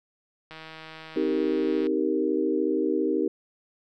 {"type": "click train", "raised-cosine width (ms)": 0.3, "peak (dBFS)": -26, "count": 217, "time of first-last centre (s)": [0.51, 1.868], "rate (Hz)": 159}
{"type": "chord", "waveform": "sine", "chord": "C minor seventh", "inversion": "none", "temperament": "equal with one note detuned", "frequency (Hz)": [261.6, 314.4, 392, 466.2], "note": ["C4", "Eb4", "G4", "Bb4"], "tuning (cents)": [0, 18, 0, 0], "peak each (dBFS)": [-30, -26, -27, -29], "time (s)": [1.16, 3.28], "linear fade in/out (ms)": 5}
{"effects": []}